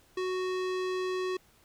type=tone with low-pass filter; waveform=square; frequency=370 Hz; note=F#4; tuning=in tune; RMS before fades=-32 dBFS; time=0.17-1.37 s; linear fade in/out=5 ms; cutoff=4900 Hz; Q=0.82; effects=pink hiss -63 dBFS RMS until 1.64 s